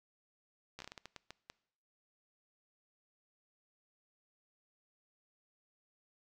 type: slowing click train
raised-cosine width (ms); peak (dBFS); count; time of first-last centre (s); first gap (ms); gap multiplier
0.2; -29; 11; 0.79-1.5; 13; 1.35
effects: noise-tail reverb RT60 0.7 s tail -22 dB re dry